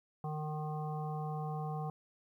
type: harmonic tone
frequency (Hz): 153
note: D#3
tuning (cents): -29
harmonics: 1 / 3 / 5 / 7 / 8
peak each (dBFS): -37 / -46 / -42 / -48 / -55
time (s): 0.24-1.9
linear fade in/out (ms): 2
effects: 12-bit